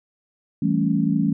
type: chord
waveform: sine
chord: A dominant seventh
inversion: second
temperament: equal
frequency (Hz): 164.81 / 196 / 220 / 277.2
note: E3 / G3 / A3 / C#4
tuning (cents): 0 / 0 / 0 / 0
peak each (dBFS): -23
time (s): 0.62-1.33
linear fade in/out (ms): 5
effects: none